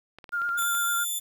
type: clicks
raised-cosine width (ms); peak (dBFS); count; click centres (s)
0.3; -28; 8; 0.186 / 0.242 / 0.292 / 0.418 / 0.491 / 0.59 / 0.623 / 0.749
type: tone with vibrato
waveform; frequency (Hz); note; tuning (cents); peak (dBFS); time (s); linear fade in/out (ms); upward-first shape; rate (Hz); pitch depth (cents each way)
sine; 1400; F6; +4; -25; 0.32-1.05; 20; triangle; 9; 30
type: tone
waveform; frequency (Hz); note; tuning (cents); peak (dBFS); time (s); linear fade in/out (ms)
5% pulse; 3520; A7; 0; -20; 0.57-1.2; 20
effects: 9-bit